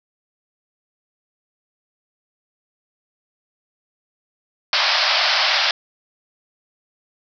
white band-pass noise, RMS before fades -18 dBFS, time 4.73-5.71 s, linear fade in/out 2 ms, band 580 to 5300 Hz, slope 96 dB/octave, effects none

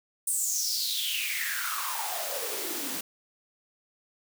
white noise with high-pass filter sweep, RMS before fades -31 dBFS, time 0.27-3.01 s, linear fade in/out 5 ms, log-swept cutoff 9200 to 220 Hz, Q 6.9, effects none

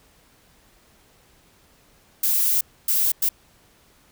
violet noise bursts at uneven times, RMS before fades -20 dBFS, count 3, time 2.23-2.61 / 2.88-3.12 / 3.22-3.29 s, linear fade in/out 5 ms, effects pink hiss -57 dBFS RMS until 4.11 s

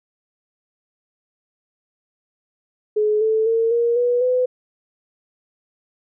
sine tone with pitch steps, 424.6 / 439.3 / 454.5 / 470.3 / 486.6 / 503.5 Hz, G#4 / A4 / A#4 / A#4 / B4 / B4, +38 / -3 / -44 / +15 / -26 / +33 cents, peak -15 dBFS, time 2.96-4.46 s, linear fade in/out 10 ms, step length 250 ms, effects none

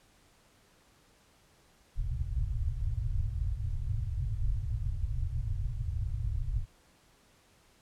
pink low-pass noise, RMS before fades -32 dBFS, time 1.95-6.66 s, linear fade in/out 50 ms, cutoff 130 Hz, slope 96 dB/octave, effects pink hiss -64 dBFS RMS until 7.81 s + low-pass 11000 Hz 12 dB/octave

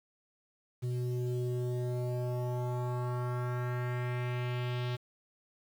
square tone with low-pass filter sweep, 123.47 Hz, B2, in tune, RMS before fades -34 dBFS, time 0.82-4.97 s, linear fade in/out 20 ms, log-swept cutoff 270 to 3700 Hz, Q 2.1, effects 9-bit

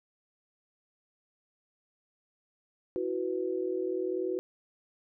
sine chord, E suspended second, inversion none, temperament equal, 329.6 / 370 / 493.9 Hz, E4 / F#4 / B4, 0 / 0 / 0 cents, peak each -36 / -31 / -36 dBFS, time 2.96-4.39 s, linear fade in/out 0 ms, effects none

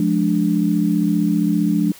sine chord, D diminished, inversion first, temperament just, 176.2 / 211.4 / 293.7 Hz, F3 / Ab3 / D4, +16 / +31 / 0 cents, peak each -19 dBFS, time 0-1.92 s, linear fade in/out 2 ms, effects white hiss -43 dBFS RMS until 1.99 s

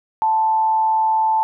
sine tone with frequency modulation, 880 Hz, A5, in tune, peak -14 dBFS, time 0.22-1.43 s, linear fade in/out 0 ms, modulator 156 Hz, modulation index 0.23, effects none

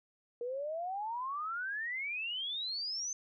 sine exponential sweep, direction up, 468.8 to 6280 Hz, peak -35 dBFS, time 0.41-3.13 s, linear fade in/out 2 ms, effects none

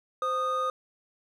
triangle tone pair together, 518.8 / 1234 Hz, C5 / D#6, -15 / -15 cents, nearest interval octave + minor third, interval 1500 cents, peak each -30 / -25 dBFS, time 0.22-0.7 s, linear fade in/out 2 ms, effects none

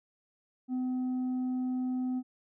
sine tone with tanh clipping, 254.2 Hz, C4, 50 cents flat, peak -30 dBFS, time 0.68-2.23 s, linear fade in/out 50 ms, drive 3 dB, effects none

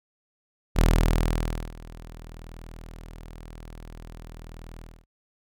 sawtooth tone with ADSR envelope, 40.47 Hz, E1, 31 cents flat, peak -12 dBFS, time 0.75-5.06 s, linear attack 42 ms, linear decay 930 ms, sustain -24 dB, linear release 260 ms, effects none

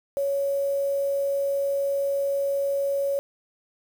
sine tone with quantisation, 557 Hz, C#5, 8 cents sharp, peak -22 dBFS, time 0.17-3.19 s, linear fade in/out 0 ms, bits 7, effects none

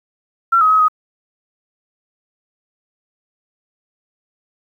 sine tone with pitch steps, 1357 / 1266 / 1275 / 1254 Hz, E6 / D#6 / D#6 / D#6, +50 / +30 / +42 / +13 cents, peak -9 dBFS, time 0.52-0.884 s, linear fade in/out 10 ms, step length 91 ms, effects 8-bit

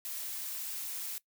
blue noise, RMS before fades -39 dBFS, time 0.05-1.18 s, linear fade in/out 0 ms, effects noise-tail reverb RT60 0.1 s tail -20 dB re dry

